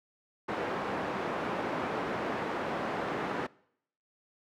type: band-pass noise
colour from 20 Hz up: pink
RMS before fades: -34 dBFS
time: 0.48-3.47 s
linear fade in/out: 10 ms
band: 250 to 1500 Hz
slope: 12 dB/octave
effects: noise-tail reverb RT60 0.7 s tail -23 dB re dry